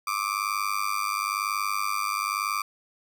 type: tone with amplitude modulation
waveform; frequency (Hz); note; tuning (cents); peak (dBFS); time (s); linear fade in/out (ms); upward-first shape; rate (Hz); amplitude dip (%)
35% pulse; 1181; D6; +9; -20; 0.07-2.62; 5; sine; 101; 95
effects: none